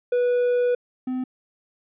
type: tone pair in turn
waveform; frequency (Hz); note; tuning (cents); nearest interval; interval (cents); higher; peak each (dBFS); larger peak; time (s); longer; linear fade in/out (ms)
triangle; 489.9 / 255.6; B4 / C4; -14 / -40; major seventh; 1126; first; -16 / -22; first; 0.12-0.75 / 1.07-1.24; first; 5
effects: resampled to 8000 Hz